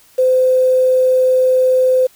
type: tone with quantisation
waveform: sine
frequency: 513 Hz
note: C5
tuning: 34 cents flat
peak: -9 dBFS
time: 0.18-2.07 s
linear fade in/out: 10 ms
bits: 6
effects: white hiss -49 dBFS RMS until 2.15 s